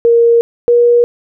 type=tone pair in turn; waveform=sine; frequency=467.3 / 477.9 Hz; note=A#4 / A#4; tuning=+4 / +43 cents; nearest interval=unison; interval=39 cents; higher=second; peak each=-5 dBFS; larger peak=neither; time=0.05-0.41 / 0.68-1.04 s; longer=neither; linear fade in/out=0 ms; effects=none